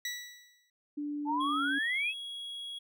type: tone with exponential decay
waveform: 20% pulse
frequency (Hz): 1950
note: B6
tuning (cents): -23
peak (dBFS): -27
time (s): 0.05-0.7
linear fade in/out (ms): 2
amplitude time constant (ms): 140
type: tone with pitch glide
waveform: sine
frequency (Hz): 293 to 282.4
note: D4 to C#4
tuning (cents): -4 to +32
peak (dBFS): -33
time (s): 0.97-1.79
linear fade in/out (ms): 10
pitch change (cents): -64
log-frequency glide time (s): 1.4-1.64
type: exponential sweep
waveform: sine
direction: up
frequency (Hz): 851 to 2671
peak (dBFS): -29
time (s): 1.25-2.14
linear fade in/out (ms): 50
type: tone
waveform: triangle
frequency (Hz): 3322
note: G#7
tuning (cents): 0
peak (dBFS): -37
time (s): 1.4-2.79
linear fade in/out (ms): 10
effects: none